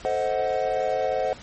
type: chord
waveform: triangle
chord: A diminished seventh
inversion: none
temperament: equal with one note detuned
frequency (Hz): 440 / 523.3 / 629.8 / 740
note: A4 / C5 / Eb5 / Gb5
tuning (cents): 0 / 0 / +21 / 0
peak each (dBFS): -29 / -24 / -26 / -25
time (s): 0.05-1.33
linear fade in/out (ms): 0
effects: pink hiss -44 dBFS RMS until 1.42 s + MP3 32 kbps